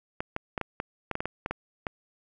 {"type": "clicks", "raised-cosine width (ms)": 0.5, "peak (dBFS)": -15, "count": 12, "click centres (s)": [0.205, 0.364, 0.578, 0.613, 0.801, 1.113, 1.154, 1.205, 1.256, 1.461, 1.51, 1.868], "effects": []}